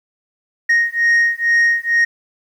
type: beating tone pair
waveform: sine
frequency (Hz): 1864.7 / 1866.9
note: A#6 / A#6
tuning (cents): 0 / +2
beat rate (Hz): 2.2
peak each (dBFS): -13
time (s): 0.69-2.05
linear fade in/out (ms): 10
effects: tanh soft clip ceiling -9 dBFS + 8-bit